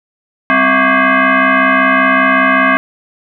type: tone with frequency modulation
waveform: sine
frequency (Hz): 261.6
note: C4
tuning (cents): 0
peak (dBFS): -7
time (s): 0.5-2.77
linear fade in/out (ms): 0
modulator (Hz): 458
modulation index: 4.2
effects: none